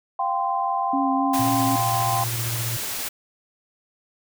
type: chord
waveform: sine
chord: F suspended second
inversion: none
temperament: equal with one note detuned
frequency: 698.5 / 784 / 1036.9 Hz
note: F5 / G5 / C6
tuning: 0 / 0 / -16 cents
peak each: -28 / -24 / -25 dBFS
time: 0.19-2.24 s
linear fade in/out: 5 ms
type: tone with vibrato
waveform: sine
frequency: 271.8 Hz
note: C#4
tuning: 34 cents flat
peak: -22 dBFS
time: 0.93-1.76 s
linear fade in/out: 5 ms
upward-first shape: sine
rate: 3.8 Hz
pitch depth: 21 cents each way
type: noise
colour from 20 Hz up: white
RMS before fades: -29 dBFS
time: 1.33-3.09 s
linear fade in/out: 10 ms
type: tone with tremolo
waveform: triangle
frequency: 116.5 Hz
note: A#2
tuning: 1 cent flat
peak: -23 dBFS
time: 1.39-2.77 s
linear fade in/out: 5 ms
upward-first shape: sine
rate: 15 Hz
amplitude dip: 35%
effects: none